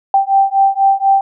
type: beating tone pair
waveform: sine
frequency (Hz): 781 / 785.1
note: G5 / G5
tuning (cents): -7 / +2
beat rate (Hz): 4.1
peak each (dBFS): -12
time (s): 0.14-1.21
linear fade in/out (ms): 2
effects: none